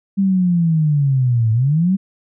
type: linear two-way sweep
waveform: sine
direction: down then up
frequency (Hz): 198.6 to 108.6 to 198.6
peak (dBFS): -12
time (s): 0.17-1.97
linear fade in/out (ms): 20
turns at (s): 1.52
effects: none